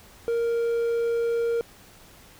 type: tone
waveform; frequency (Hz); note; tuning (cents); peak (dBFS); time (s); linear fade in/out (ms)
triangle; 466.2; A#4; 0; -20; 0.28-1.61; 0
effects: pink hiss -51 dBFS RMS until 2.39 s